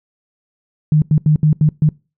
sine tone bursts at uneven times, 152.7 Hz, D#3, 32 cents flat, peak -8 dBFS, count 6, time 0.92-1.02 / 1.11-1.18 / 1.26-1.36 / 1.43-1.53 / 1.61-1.69 / 1.82-1.89 s, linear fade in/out 2 ms, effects noise-tail reverb RT60 0.3 s tail -24 dB re dry

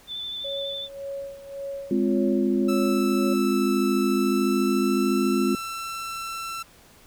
sine tone with vibrato, 3520 Hz, A7, in tune, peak -30 dBFS, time 0.07-0.89 s, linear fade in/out 50 ms, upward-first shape square, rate 12 Hz, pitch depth 17 cents each way
sine tone with tremolo, 554.4 Hz, C#5, in tune, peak -29 dBFS, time 0.44-3.34 s, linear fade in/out 10 ms, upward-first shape sine, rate 1.8 Hz, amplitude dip 75%
sine chord, F minor, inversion first, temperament equal, 207.7 / 261.6 / 349.2 Hz, Ab3 / C4 / F4, 0 / 0 / 0 cents, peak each -24 dBFS, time 1.91-5.55 s, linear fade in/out 2 ms
sawtooth tone with pitch glide, 1318.5 to 1340.8 Hz, E6 to E6, 0 to +29 cents, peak -27 dBFS, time 2.68-6.63 s, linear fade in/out 10 ms, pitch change +29 cents, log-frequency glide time 4.03-5.85 s
effects pink hiss -53 dBFS RMS until 7.06 s

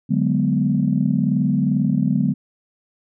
sine chord, G# half-diminished seventh, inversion second, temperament equal, 146.83 / 185 / 207.7 / 246.9 Hz, D3 / F#3 / G#3 / B3, 0 / 0 / 0 / 0 cents, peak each -21 dBFS, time 0.09-2.34 s, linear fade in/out 20 ms, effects tanh soft clip ceiling -5 dBFS

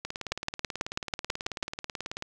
two click trains, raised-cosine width 0.2 ms, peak -17 / -11 dBFS, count 41 / 9, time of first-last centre 0.05-2.224 / 0.32-1.629 s, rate 18.4 / 6.11 Hz, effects none

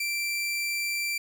sawtooth tone, 2349 Hz, D7, in tune, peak -24 dBFS, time 0-1.18 s, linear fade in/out 5 ms, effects none

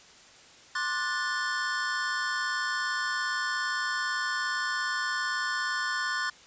square chord, D dominant seventh, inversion third, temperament just, 1057.2 / 1174.7 / 1468.3 / 1762 Hz, C6 / D6 / F#6 / A6, +18 / 0 / -14 / +2 cents, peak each -36 / -38 / -33 / -33 dBFS, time 0.75-6.3 s, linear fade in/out 5 ms, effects white hiss -53 dBFS RMS until 6.46 s + resampled to 16000 Hz

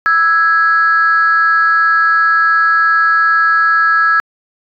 sine tone pair together, 1318.5 / 1661.2 Hz, E6 / G#6, 0 / 0 cents, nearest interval major third, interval 400 cents, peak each -10 dBFS, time 0.06-4.2 s, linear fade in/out 0 ms, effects tanh soft clip ceiling -2 dBFS

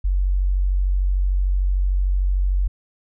sine tone, 46.67 Hz, F#1, 16 cents sharp, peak -16 dBFS, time 0.04-2.68 s, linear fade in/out 10 ms, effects none

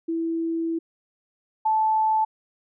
sine tone pair in turn, 329.6 / 873.6 Hz, E4 / A5, 0 / -13 cents, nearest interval octave + perfect fourth, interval 1687 cents, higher second, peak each -23 / -18 dBFS, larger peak second, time 0.08-0.79 / 1.65-2.25 s, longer first, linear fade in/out 10 ms, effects none

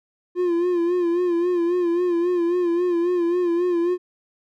triangle tone with vibrato, 349.2 Hz, F4, in tune, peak -16 dBFS, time 0.35-3.98 s, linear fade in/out 50 ms, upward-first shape sine, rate 3.7 Hz, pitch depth 59 cents each way, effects none

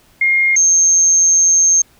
sine tone pair in turn, 2131 / 6386 Hz, C7 / G8, +31 / +31 cents, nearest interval octave + perfect fifth, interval 1900 cents, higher second, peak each -10 / -8 dBFS, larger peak second, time 0.21-0.56 / 0.56-1.82 s, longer second, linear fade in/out 5 ms, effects pink hiss -51 dBFS RMS until 1.99 s

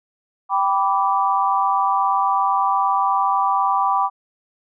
sine chord, G major, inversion none, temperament equal with one note detuned, 784 / 987.8 / 1165.2 Hz, G5 / B5 / D6, 0 / 0 / -14 cents, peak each -20 dBFS, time 0.49-4.1 s, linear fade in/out 50 ms, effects none

